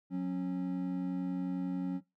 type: tone pair together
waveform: triangle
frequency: 182.3 / 273.5 Hz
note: F#3 / C#4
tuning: -25 / -23 cents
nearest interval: perfect fifth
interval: 702 cents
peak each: -32 / -33 dBFS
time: 0.1-2.01 s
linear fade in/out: 50 ms
effects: noise-tail reverb RT60 0.2 s tail -19 dB re dry